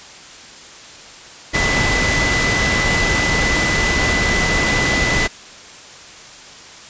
sine tone in noise, 1999 Hz, B6, 20 cents sharp, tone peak -18 dBFS, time 1.53-5.28 s, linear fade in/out 20 ms, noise pink, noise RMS -18 dBFS, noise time 1.53-5.28 s, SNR -3 dB, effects white hiss -38 dBFS RMS until 6.89 s + resampled to 16000 Hz

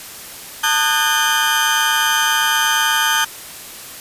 35% pulse tone cluster, 894 / 1227 / 1490 / 1619 / 3130 Hz, A5 / D#6 / F#6 / G#6 / G7, +27 / -25 / +12 / -45 / -3 cents, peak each -19 dBFS, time 0.63-3.25 s, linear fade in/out 10 ms, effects white hiss -34 dBFS RMS until 4 s + resampled to 32000 Hz

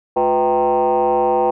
sine tone with frequency modulation, 640 Hz, D#5, 49 cents sharp, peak -12 dBFS, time 0.16-1.51 s, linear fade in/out 10 ms, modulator 142 Hz, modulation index 2, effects tanh soft clip ceiling -8 dBFS

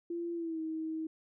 sine tone with pitch glide, 341.4 to 318.5 Hz, F4 to D#4, -39 to +41 cents, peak -34 dBFS, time 0.1-1.07 s, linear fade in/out 5 ms, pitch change -120 cents, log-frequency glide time 0.34-0.6 s, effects none

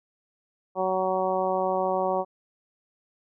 harmonic tone, 187.2 Hz, F#3, 20 cents sharp, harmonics 1 / 2 / 3 / 4 / 5 / 6, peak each -36 / -30 / -27 / -28 / -31 / -34 dBFS, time 0.75-2.25 s, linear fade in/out 50 ms, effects none

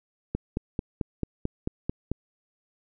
click train, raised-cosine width 3 ms, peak -14 dBFS, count 9, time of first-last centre 0.35-2.116 s, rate 4.53 Hz, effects none

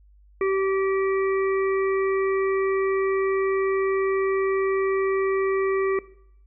harmonic tone, 386.4 Hz, G4, 25 cents flat, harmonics 1 / 3 / 5 / 6, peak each -20 / -30 / -34 / -36 dBFS, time 0.41-5.99 s, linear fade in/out 2 ms, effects noise-tail reverb RT60 0.7 s tail -19 dB re dry + added 50 Hz sine -51 dBFS peak until 6.46 s

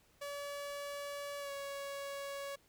sawtooth tone with pitch glide, 571 to 559.2 Hz, D5 to C#5, -49 to +15 cents, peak -37 dBFS, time 0.21-2.56 s, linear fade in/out 10 ms, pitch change -36 cents, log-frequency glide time 1.39-1.51 s, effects pink hiss -69 dBFS RMS until 2.68 s

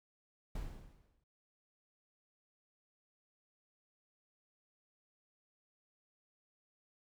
brown noise with exponential decay, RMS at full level -39 dBFS, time 0.55-1.24 s, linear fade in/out 5 ms, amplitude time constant 150 ms, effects none

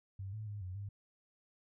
sine tone with pitch steps, 97 / 108 / 103.2 / 91.7 / 100.7 Hz, G2 / A2 / G#2 / F#2 / G2, -18 / -32 / -10 / -15 / +47 cents, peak -40 dBFS, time 0.19-0.89 s, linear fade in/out 5 ms, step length 140 ms, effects none

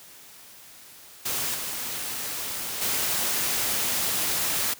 white noise with level steps, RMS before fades -28 / -32 / -26 dBFS, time 1.25-4.74 s, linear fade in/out 10 ms, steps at 1.54 / 2.81 s, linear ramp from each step 10 ms, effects white hiss -48 dBFS RMS until 4.79 s + high-pass 60 Hz 12 dB/octave

